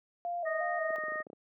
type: tone with vibrato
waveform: sine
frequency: 670 Hz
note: E5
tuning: 28 cents sharp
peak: -32 dBFS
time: 0.25-0.96 s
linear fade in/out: 0 ms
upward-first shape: square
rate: 2.8 Hz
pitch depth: 69 cents each way
type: harmonic tone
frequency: 619 Hz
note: D#5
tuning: 9 cents flat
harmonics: 1 / 2 / 3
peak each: -38 / -39 / -36 dBFS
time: 0.45-1.23 s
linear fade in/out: 20 ms
type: clicks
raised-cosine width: 2 ms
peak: -32 dBFS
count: 10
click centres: 0.905 / 0.984 / 1.037 / 1.083 / 1.12 / 1.157 / 1.203 / 1.268 / 1.301 / 1.331 s
effects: high-pass 300 Hz 12 dB/octave